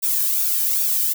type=noise with flanger; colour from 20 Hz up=violet; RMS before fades=-20 dBFS; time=0.02-1.14 s; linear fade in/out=20 ms; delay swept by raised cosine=0.97 to 1.5 ms; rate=2.5 Hz; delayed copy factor=-0.85; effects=none